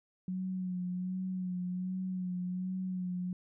sine tone with vibrato, 183.3 Hz, F#3, 16 cents flat, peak -33 dBFS, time 0.28-3.33 s, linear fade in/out 2 ms, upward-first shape sine, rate 1.3 Hz, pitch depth 33 cents each way, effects none

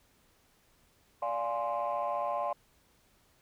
sine chord, D half-diminished seventh, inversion none, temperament equal with one note detuned, 583.6 / 698.5 / 830.6 / 1046.5 Hz, D5 / F5 / Ab5 / C6, -11 / 0 / 0 / 0 cents, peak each -34 / -34 / -36 / -34 dBFS, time 1.22-2.53 s, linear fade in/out 5 ms, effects tanh soft clip ceiling -24 dBFS + pink hiss -67 dBFS RMS until 3.41 s

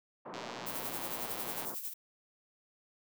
white band-pass noise, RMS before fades -45 dBFS, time 0.25-1.75 s, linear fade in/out 10 ms, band 160 to 1100 Hz, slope 24 dB/octave
click train, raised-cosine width 0.2 ms, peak -27 dBFS, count 158, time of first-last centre 0.34-1.648 s, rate 120 Hz
violet noise with tremolo, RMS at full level -38 dBFS, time 0.66-1.94 s, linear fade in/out 10 ms, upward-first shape sine, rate 11 Hz, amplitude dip 60%
effects none

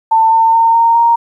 sine tone with pitch steps, 894 / 903.3 / 912.8 / 922.3 / 932 Hz, A5 / A5 / A#5 / A#5 / A#5, +27 / +45 / -37 / -19 / -1 cents, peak -6 dBFS, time 0.11-1.16 s, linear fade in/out 10 ms, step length 210 ms, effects 8-bit

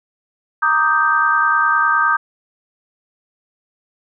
sine chord, Eb major seventh, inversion second, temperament equal with one note detuned, 929.6 / 1174.7 / 1244.5 / 1568 Hz, Bb5 / D6 / Eb6 / G6, -5 / 0 / 0 / 0 cents, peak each -22 / -21 / -16 / -16 dBFS, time 0.62-2.17 s, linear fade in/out 10 ms, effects none

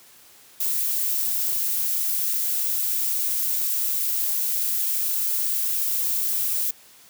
violet noise, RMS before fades -24 dBFS, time 0.6-6.71 s, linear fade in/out 5 ms, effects white hiss -51 dBFS RMS until 7.09 s + high-pass 80 Hz 12 dB/octave

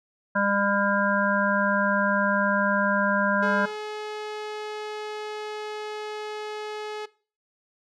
harmonic tone, 200.9 Hz, G3, 43 cents sharp, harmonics 1 / 3 / 5 / 7 / 8, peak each -27 / -27 / -27 / -27 / -27 dBFS, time 0.35-3.66 s, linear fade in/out 10 ms
sawtooth tone, 424.6 Hz, G#4, 38 cents sharp, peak -27 dBFS, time 3.42-7.06 s, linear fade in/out 10 ms
effects noise-tail reverb RT60 0.4 s tail -20 dB re dry + low-pass 5000 Hz 12 dB/octave

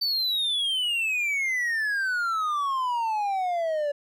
triangle exponential sweep, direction down, 4592 to 570 Hz, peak -22 dBFS, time 0.01-3.92 s, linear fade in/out 10 ms, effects none

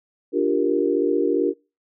sine chord, G minor seventh, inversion second, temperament equal, 293.7 / 349.2 / 392 / 466.2 Hz, D4 / F4 / G4 / Bb4, 0 / 0 / 0 / 0 cents, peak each -23 dBFS, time 0.32-1.54 s, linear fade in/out 50 ms, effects noise-tail reverb RT60 0.3 s tail -25 dB re dry

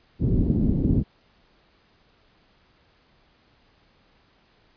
white low-pass noise, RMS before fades -21 dBFS, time 0.19-1.04 s, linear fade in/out 50 ms, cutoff 270 Hz, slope 24 dB/octave, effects pink hiss -61 dBFS RMS until 4.76 s + resampled to 11025 Hz

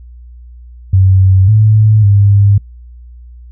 sine tone with pitch steps, 94.8 / 107.8 / 100.9 Hz, F#2 / A2 / G#2, +43 / -35 / -49 cents, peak -4 dBFS, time 0.93-2.58 s, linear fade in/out 5 ms, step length 550 ms, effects noise-tail reverb RT60 0.1 s tail -24 dB re dry + added 60 Hz sine -31 dBFS peak until 3.51 s

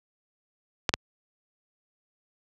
clicks, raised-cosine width 0.2 ms, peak -3 dBFS, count 2, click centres 0.892 / 0.939 s, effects high-pass 60 Hz 12 dB/octave

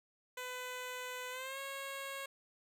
10% pulse tone with pitch glide, 502 to 547.4 Hz, B4 to C#5, +28 to -22 cents, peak -33 dBFS, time 0.37-2.26 s, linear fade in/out 5 ms, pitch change +150 cents, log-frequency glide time 1.3-1.59 s, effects none

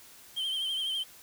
triangle tone with vibrato, 3136 Hz, G7, in tune, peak -28 dBFS, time 0.36-1.04 s, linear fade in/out 20 ms, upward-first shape triangle, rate 12 Hz, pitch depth 62 cents each way, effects white hiss -53 dBFS RMS until 1.22 s

